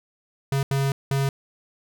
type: tone bursts at uneven times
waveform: square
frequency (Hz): 137.3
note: C#3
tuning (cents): -16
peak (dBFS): -21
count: 3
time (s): 0.52-0.63 / 0.71-0.92 / 1.11-1.29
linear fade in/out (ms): 2
effects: none